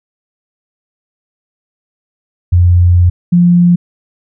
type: tone pair in turn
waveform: sine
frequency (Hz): 88.3 / 174.98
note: F2 / F3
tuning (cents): +20 / +4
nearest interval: octave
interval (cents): 1184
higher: second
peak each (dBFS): -4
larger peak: neither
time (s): 2.52-3.1 / 3.32-3.76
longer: first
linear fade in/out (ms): 10
effects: none